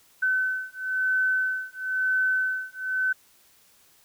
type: beating tone pair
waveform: sine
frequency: 1519 / 1520 Hz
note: F#6 / F#6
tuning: +45 / +46 cents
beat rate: 1 Hz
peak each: -26 / -26 dBFS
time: 0.22-3.13 s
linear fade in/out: 10 ms
effects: white hiss -59 dBFS RMS until 4.04 s